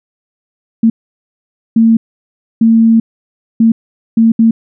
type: tone bursts at uneven times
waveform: sine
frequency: 226.4 Hz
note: A3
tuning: 50 cents sharp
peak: -4 dBFS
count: 6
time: 0.83-0.9 / 1.76-1.97 / 2.61-3 / 3.6-3.72 / 4.17-4.32 / 4.39-4.51 s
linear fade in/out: 5 ms
effects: none